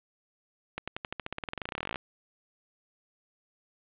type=accelerating click train; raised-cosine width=0.3 ms; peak=-17 dBFS; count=28; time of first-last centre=0.78-1.958 s; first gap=96 ms; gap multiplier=0.93; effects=resampled to 8000 Hz + 8-bit